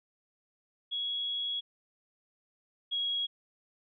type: tone pair in turn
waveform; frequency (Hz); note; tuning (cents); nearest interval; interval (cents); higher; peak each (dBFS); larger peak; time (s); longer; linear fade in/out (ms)
sine; 3337 / 3310; G#7 / G#7; +8 / -6; unison; 14; first; -31 / -29; second; 0.91-1.61 / 2.91-3.27; first; 20
effects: none